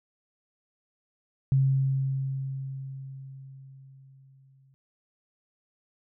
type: tone with exponential decay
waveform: sine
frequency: 134.6 Hz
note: C3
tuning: 49 cents sharp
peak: -18 dBFS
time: 1.52-4.74 s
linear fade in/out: 0 ms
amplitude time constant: 700 ms
effects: none